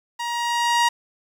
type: tone with level ramp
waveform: sawtooth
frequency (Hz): 947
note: A#5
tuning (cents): +27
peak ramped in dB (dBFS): -22 to -11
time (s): 0.19-0.89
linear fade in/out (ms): 10
effects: low-pass 8000 Hz 12 dB/octave + 8-bit